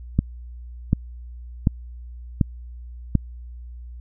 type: click train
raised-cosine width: 5 ms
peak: -4 dBFS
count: 5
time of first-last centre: 0.19-3.153 s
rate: 1.35 Hz
effects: added 60 Hz sine -35 dBFS peak until 4 s